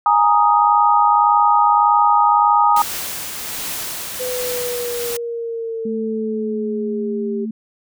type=chord; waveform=sine; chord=Ab suspended second; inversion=none; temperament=equal; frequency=830.6 / 932.3 / 1244.5 Hz; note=Ab5 / Bb5 / Eb6; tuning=0 / 0 / 0 cents; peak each=-15 dBFS; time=0.06-2.82 s; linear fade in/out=2 ms
type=noise with tremolo; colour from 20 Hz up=white; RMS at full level=-25 dBFS; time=2.76-5.17 s; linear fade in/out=5 ms; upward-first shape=triangle; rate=1.3 Hz; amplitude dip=35%
type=linear sweep; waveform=sine; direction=down; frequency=505 to 395.5 Hz; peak=-22 dBFS; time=4.19-7.46 s; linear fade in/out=20 ms
type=tone with pitch glide; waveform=sine; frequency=220 to 221.4 Hz; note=A3 to A3; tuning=0 to +11 cents; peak=-22 dBFS; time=5.85-7.51 s; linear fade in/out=5 ms; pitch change=+11 cents; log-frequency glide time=6.68-7.06 s
effects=none